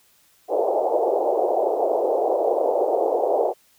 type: band-pass noise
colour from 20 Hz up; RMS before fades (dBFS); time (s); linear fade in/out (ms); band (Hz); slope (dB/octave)
pink; -21; 0.48-3.54; 50; 390 to 780; 48
effects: white hiss -59 dBFS RMS until 3.78 s